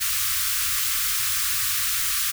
white band-stop noise, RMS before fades -24 dBFS, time 0-2.32 s, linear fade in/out 20 ms, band 120 to 1100 Hz, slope 96 dB/octave, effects none

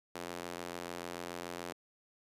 sawtooth tone with high-pass filter, 86.9 Hz, F2, 8 cents flat, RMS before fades -43 dBFS, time 0.15-1.73 s, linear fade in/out 5 ms, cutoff 370 Hz, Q 0.83, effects resampled to 32000 Hz

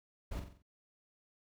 brown noise with echo, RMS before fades -39 dBFS, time 0.31-0.4 s, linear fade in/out 10 ms, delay 45 ms, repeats 5, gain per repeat -6 dB, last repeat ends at 0.625 s, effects none

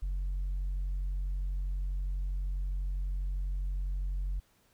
sine tone, 46.16 Hz, F#1, 3 cents flat, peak -28 dBFS, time 0.02-4.4 s, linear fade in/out 10 ms, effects tanh soft clip ceiling -29 dBFS + pink hiss -68 dBFS RMS until 4.73 s

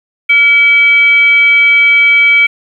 sine tone with frequency modulation, 2290 Hz, D7, 44 cents flat, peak -4 dBFS, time 0.29-2.47 s, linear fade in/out 10 ms, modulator 890 Hz, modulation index 0.33, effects 7-bit

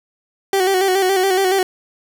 30% pulse tone with vibrato, 379.7 Hz, F#4, 45 cents sharp, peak -11 dBFS, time 0.53-1.63 s, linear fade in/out 2 ms, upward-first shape square, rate 7.1 Hz, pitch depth 48 cents each way, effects none

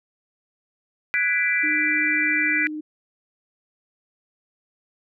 sine chord, G# half-diminished seventh, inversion third, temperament equal with one note detuned, 1480 / 1661.2 / 1987 / 2349 Hz, F#6 / G#6 / B6 / D7, 0 / 0 / +10 / 0 cents, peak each -28 / -28 / -22 / -23 dBFS, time 1.14-2.67 s, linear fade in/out 0 ms
sine tone with vibrato, 305.6 Hz, D#4, 31 cents flat, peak -28 dBFS, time 1.63-2.81 s, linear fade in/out 10 ms, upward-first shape sine, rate 20 Hz, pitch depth 14 cents each way
effects none

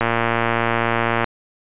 click train, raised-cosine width 0.5 ms, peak -3 dBFS, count 144, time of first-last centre 0.01-1.243 s, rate 116 Hz, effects resampled to 8000 Hz

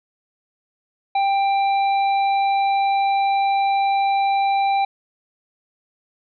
harmonic tone, 789 Hz, G5, 11 cents sharp, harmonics 1 / 3 / 5, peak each -16 / -29 / -34 dBFS, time 1.15-4.85 s, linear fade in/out 5 ms, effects none

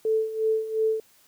sine tone with tremolo, 440 Hz, A4, in tune, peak -19 dBFS, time 0.05-1 s, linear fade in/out 2 ms, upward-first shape sine, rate 2.8 Hz, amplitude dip 75%, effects white hiss -59 dBFS RMS until 1.27 s

